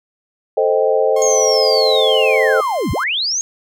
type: chord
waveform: sine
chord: A half-diminished seventh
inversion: none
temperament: equal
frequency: 440 / 523.3 / 622.3 / 784 Hz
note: A4 / C5 / Eb5 / G5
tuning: 0 / 0 / 0 / 0 cents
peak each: -16 / -16 / -18 / -22 dBFS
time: 0.57-2.61 s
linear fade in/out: 5 ms
type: tone with pitch glide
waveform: sawtooth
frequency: 1074 to 1047 Hz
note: C6 to C6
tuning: +45 to +1 cents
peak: -24 dBFS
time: 1.16-3.04 s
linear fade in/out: 5 ms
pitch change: -44 cents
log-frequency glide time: 1.56-2.77 s
type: linear two-way sweep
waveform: sine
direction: down then up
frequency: 6645 to 50.1 to 6645 Hz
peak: -16 dBFS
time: 1.22-3.41 s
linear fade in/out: 0 ms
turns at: 2.92 s
effects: none